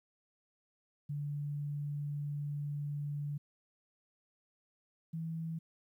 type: tone pair in turn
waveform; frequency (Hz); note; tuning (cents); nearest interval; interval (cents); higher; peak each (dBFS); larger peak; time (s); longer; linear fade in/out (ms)
sine; 145.4 / 162.82; D3 / E3; -17 / -21; major second; 196; second; -35 / -36; first; 1.09-3.38 / 5.13-5.59; first; 10
effects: 12-bit